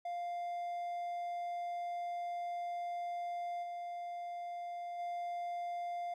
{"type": "tone with level steps", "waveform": "triangle", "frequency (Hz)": 699, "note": "F5", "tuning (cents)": 1, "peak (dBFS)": [-35, -38, -35], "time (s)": [0.05, 6.14], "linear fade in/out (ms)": 5, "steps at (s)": [3.62, 4.98], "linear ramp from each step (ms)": 20, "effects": []}